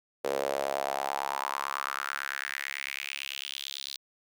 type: tone with high-pass filter sweep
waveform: sawtooth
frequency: 69 Hz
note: C#2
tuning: 7 cents flat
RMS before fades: -34 dBFS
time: 0.24-3.97 s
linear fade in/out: 10 ms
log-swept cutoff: 480 to 4100 Hz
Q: 4
effects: none